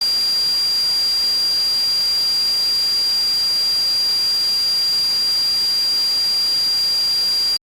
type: tone in noise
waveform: sine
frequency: 4770 Hz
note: D8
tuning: 26 cents sharp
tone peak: -15 dBFS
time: 0.01-7.57 s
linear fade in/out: 5 ms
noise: white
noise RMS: -30 dBFS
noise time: 0.01-7.57 s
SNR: +12 dB
effects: low-pass 12000 Hz 12 dB/octave + Opus 48 kbps